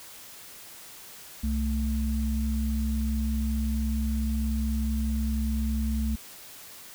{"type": "tone pair together", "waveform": "sine", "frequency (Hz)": [65.14, 220], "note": ["C2", "A3"], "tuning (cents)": [-7, 0], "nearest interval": "octave + major sixth", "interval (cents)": 2107, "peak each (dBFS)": [-26, -29], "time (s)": [1.43, 6.16], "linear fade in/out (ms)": 10, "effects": ["white hiss -46 dBFS RMS until 6.94 s"]}